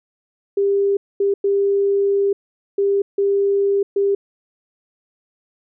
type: tone bursts at uneven times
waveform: sine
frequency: 398.5 Hz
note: G4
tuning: 28 cents sharp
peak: -14 dBFS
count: 6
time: 0.57-0.97 / 1.2-1.34 / 1.44-2.33 / 2.78-3.02 / 3.18-3.83 / 3.96-4.15 s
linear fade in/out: 5 ms
effects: none